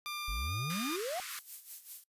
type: tone with pitch glide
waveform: 15% pulse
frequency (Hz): 1193 to 1213.2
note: D6 to D#6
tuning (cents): +27 to -44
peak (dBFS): -31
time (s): 0.06-0.96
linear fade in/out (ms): 0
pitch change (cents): +29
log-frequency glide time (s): 0.46-0.52
type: exponential sweep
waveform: triangle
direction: up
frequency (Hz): 43.9 to 769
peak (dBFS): -33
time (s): 0.28-1.2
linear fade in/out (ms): 0
type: high-pass noise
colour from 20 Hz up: pink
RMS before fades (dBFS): -43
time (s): 0.7-1.39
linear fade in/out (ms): 0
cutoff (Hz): 1100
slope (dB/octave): 96
type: noise with tremolo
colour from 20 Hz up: violet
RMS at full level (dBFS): -42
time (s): 1.29-2.04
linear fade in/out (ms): 5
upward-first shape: sine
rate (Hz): 5.1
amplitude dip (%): 75
effects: noise-tail reverb RT60 0.1 s tail -23 dB re dry + resampled to 32000 Hz